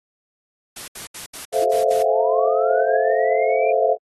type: noise bursts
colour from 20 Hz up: white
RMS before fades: -34 dBFS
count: 7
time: 0.76-2.026 s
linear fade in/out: 5 ms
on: 120 ms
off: 71 ms
type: chord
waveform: sine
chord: F major seventh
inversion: first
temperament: just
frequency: 436.5 / 523.8 / 654.8 / 698.5 Hz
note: A4 / C5 / E5 / F5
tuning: -14 / +2 / -12 / 0 cents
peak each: -21 dBFS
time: 1.52-3.97 s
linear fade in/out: 50 ms
type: linear sweep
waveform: sine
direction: up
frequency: 330 to 2400 Hz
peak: -29 dBFS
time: 1.62-3.71 s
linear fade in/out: 5 ms
effects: AAC 32 kbps